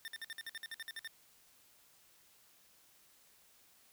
25% pulse tone bursts, 1806 Hz, A6, 45 cents sharp, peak -38 dBFS, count 13, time 0.05-1.075 s, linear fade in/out 0 ms, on 29 ms, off 54 ms, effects white hiss -66 dBFS RMS until 3.92 s

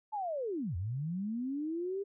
sine linear two-way sweep, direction down then up, 880 to 81.2 to 405.8 Hz, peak -33 dBFS, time 0.12-2.04 s, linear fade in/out 20 ms, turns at 0.76 s, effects none

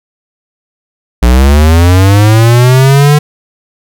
square linear sweep, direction up, 57.7 to 150 Hz, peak -3 dBFS, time 1.22-3.19 s, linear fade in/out 10 ms, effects none

